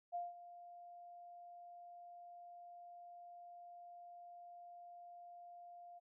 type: tone with ADSR envelope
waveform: sine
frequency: 700 Hz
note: F5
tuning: 4 cents sharp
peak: -38 dBFS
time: 0.12-6 s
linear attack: 31 ms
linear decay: 180 ms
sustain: -15 dB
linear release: 24 ms
effects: none